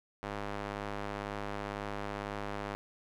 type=tone with band-pass filter; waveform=square; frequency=51 Hz; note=G#1; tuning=31 cents flat; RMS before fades=-39 dBFS; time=0.23-2.75 s; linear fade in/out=0 ms; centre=1000 Hz; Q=0.63; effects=none